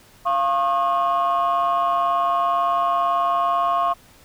sine tone cluster, 693 / 1086 / 1224 Hz, F5 / C#6 / D#6, -14 / -36 / -29 cents, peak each -20 / -18 / -26 dBFS, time 0.25-3.94 s, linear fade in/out 20 ms, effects tanh soft clip ceiling -13 dBFS + pink hiss -51 dBFS RMS until 4.24 s

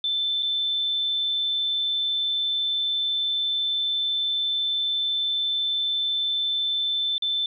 sine tone with dropouts, 3534 Hz, A7, 7 cents sharp, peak -22 dBFS, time 0.04-7.46 s, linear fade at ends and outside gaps 2 ms, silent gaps 0.425-0.429 / 7.181-7.222 s, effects none

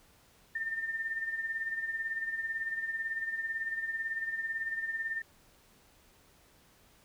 sine tone with tremolo, 1805 Hz, A6, 44 cents sharp, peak -30 dBFS, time 0.55-5.22 s, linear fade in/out 5 ms, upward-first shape sine, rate 18 Hz, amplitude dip 60%, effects pink hiss -63 dBFS RMS until 7.04 s

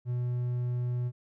triangle tone, 122.8 Hz, B2, 9 cents flat, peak -26 dBFS, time 0.05-1.12 s, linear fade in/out 50 ms, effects none

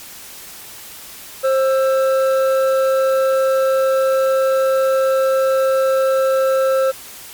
triangle tone pair together, 530.9 / 1330 Hz, C5 / E6, +25 / +15 cents, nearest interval octave + major third, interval 1590 cents, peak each -11 / -21 dBFS, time 1.43-6.92 s, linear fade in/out 20 ms, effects white hiss -36 dBFS RMS until 7.33 s + MP3 96 kbps

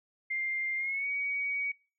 sine tone with pitch glide, 2104 to 2255 Hz, C7 to C#7, +9 to +29 cents, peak -30 dBFS, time 0.3-1.72 s, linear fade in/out 10 ms, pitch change +120 cents, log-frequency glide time 0.77-1.09 s, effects noise-tail reverb RT60 0.4 s tail -25 dB re dry

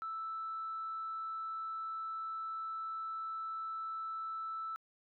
sine tone, 1318.5 Hz, E6, in tune, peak -37 dBFS, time 0.02-4.76 s, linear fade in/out 0 ms, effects tanh soft clip ceiling -33 dBFS

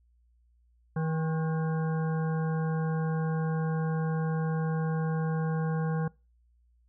harmonic tone with a mistuned harmonic, 160 Hz, D#3, 49 cents sharp, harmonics 1 / 3 / 5 / 7 / 9 / 10, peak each -27 / -37 / -41 / -44 / -46 / -47 dBFS, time 0.96-6.08 s, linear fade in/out 5 ms, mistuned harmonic 7, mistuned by -54 cents, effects noise-tail reverb RT60 0.3 s tail -24 dB re dry + added 59 Hz sine -62 dBFS peak until 6.88 s

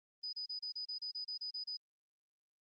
sine tone bursts, 4978 Hz, D#8, in tune, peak -39 dBFS, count 12, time 0.23-1.771 s, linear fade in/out 10 ms, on 100 ms, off 31 ms, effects Opus 32 kbps

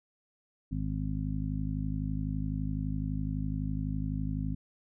harmonic tone, 51.91 Hz, G#1, in tune, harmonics 1 / 2 / 3 / 4 / 5, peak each -35 / -37 / -35 / -41 / -37 dBFS, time 0.71-4.55 s, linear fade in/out 10 ms, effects none

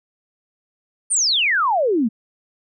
sine exponential sweep, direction down, 9500 to 206 Hz, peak -15 dBFS, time 1.1-2.09 s, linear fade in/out 20 ms, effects none

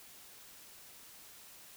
silence, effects white hiss -55 dBFS RMS until 1.76 s

